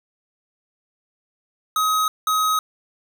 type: tone pair in turn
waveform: square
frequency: 1266 / 1266 Hz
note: D#6 / D#6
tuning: +30 / +30 cents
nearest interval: unison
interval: 0 cents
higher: neither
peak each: -18 dBFS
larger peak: neither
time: 1.76-2.08 / 2.27-2.59 s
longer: neither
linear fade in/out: 2 ms
effects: 8-bit

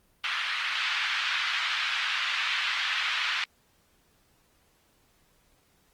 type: band-pass noise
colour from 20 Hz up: white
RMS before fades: -29 dBFS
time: 0.24-3.44 s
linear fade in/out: 0 ms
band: 1200 to 3400 Hz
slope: 24 dB/octave
effects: pink hiss -66 dBFS RMS until 5.93 s + Opus 32 kbps

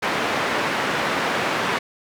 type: band-pass noise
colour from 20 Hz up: white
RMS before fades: -23 dBFS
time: 0.02-1.79 s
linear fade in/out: 10 ms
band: 160 to 1800 Hz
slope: 12 dB/octave
effects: none

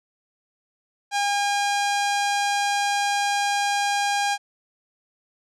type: tone with low-pass filter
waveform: sawtooth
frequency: 810 Hz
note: G#5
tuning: 43 cents flat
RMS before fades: -23 dBFS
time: 1.11-4.38 s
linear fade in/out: 50 ms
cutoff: 7100 Hz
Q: 1.2
effects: none

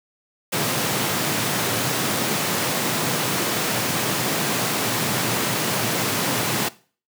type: high-pass noise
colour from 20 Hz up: pink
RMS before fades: -23 dBFS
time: 0.52-6.69 s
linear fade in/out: 10 ms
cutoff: 110 Hz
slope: 48 dB/octave
effects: noise-tail reverb RT60 0.4 s tail -19 dB re dry

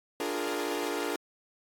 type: chord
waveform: sawtooth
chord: Bb dominant seventh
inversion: first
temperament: equal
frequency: 293.7 / 349.2 / 415.3 / 466.2 Hz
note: D4 / F4 / Ab4 / Bb4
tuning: 0 / 0 / 0 / 0 cents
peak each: -32 dBFS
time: 0.2-1.16 s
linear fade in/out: 2 ms
effects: AAC 64 kbps

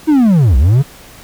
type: linear two-way sweep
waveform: triangle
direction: down then up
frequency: 321.6 to 57.9 to 147.2 Hz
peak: -4 dBFS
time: 0.07-0.83 s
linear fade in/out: 20 ms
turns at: 0.57 s
effects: pink hiss -38 dBFS RMS until 1.23 s

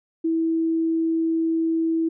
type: tone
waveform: sine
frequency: 326.4 Hz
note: E4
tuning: 17 cents flat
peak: -19 dBFS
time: 0.24-2.09 s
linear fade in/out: 10 ms
effects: none

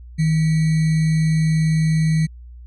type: tone with sample-and-hold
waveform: sine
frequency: 158.6 Hz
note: D#3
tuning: 33 cents sharp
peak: -14 dBFS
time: 0.18-2.27 s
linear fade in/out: 20 ms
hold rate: 2100 Hz
effects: added 60 Hz sine -36 dBFS peak until 2.66 s + resampled to 24000 Hz

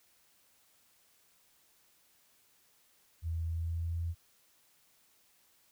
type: tone with pitch glide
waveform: sine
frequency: 82.41 to 84.19 Hz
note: E2 to E2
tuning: 0 to +37 cents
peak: -32 dBFS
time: 3.22-4.15 s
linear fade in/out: 50 ms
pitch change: +37 cents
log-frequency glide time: 3.48-4 s
effects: white hiss -68 dBFS RMS until 5.71 s

